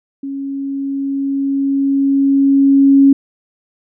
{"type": "tone with level ramp", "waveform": "sine", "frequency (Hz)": 275.4, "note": "C#4", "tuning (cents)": -11, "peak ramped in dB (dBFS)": [-21, -4], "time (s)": [0.23, 3.13], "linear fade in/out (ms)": 5, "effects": []}